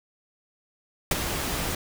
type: noise with ADSR envelope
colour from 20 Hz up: pink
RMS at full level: -20 dBFS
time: 1.11-1.75 s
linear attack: 4 ms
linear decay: 24 ms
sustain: -9 dB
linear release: 4 ms
effects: none